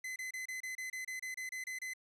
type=tone bursts; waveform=45% pulse; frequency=2035 Hz; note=C7; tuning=49 cents flat; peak=-39 dBFS; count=13; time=0.04-1.936 s; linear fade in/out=5 ms; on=120 ms; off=28 ms; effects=low-pass 12000 Hz 12 dB/octave